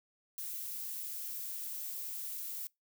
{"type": "noise", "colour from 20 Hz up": "violet", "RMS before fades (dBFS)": -41, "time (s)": [0.38, 2.67], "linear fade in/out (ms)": 0, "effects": ["noise-tail reverb RT60 0.2 s tail -25 dB re dry"]}